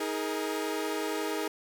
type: chord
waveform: sawtooth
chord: D# suspended fourth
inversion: none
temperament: equal with one note detuned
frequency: 315.7 / 415.3 / 466.2 Hz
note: D#4 / G#4 / A#4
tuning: +25 / 0 / 0 cents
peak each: -30 / -30 / -33 dBFS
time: 0-1.48 s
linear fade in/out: 5 ms
effects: none